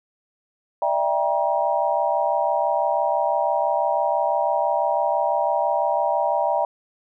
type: chord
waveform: sine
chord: E half-diminished seventh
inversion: third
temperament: just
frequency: 593.3 / 659.3 / 791.1 / 949.3 Hz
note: D5 / E5 / G5 / Bb5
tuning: +18 / 0 / +16 / +31 cents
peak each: -24 dBFS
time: 0.82-6.65 s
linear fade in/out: 2 ms
effects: none